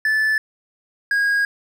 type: tone pair in turn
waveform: triangle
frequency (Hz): 1746 / 1637.6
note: A6 / G#6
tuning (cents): -14 / -25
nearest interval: minor second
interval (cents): 111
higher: first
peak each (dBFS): -14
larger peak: neither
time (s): 0.05-0.38 / 1.11-1.45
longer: second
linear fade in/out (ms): 2
effects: none